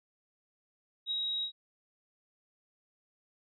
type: tone with ADSR envelope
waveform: sine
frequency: 3815 Hz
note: A#7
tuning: 39 cents sharp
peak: -29 dBFS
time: 1.06-1.52 s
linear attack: 53 ms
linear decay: 6 ms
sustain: -2 dB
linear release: 87 ms
effects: none